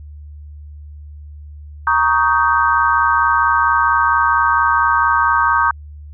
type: chord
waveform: sine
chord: Eb dominant seventh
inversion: second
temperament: just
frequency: 933.4 / 1120.1 / 1244.5 / 1555.6 Hz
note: Bb5 / Db6 / Eb6 / G6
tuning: +2 / +18 / 0 / -14 cents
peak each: -17 dBFS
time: 1.87-5.71 s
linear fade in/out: 2 ms
effects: added 74 Hz sine -32 dBFS peak until 6.13 s